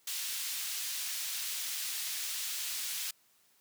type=high-pass noise; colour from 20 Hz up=pink; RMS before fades=-37 dBFS; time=0.07-3.11 s; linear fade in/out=5 ms; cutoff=3200 Hz; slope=12 dB/octave; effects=white hiss -68 dBFS RMS until 3.6 s + high-pass 100 Hz 12 dB/octave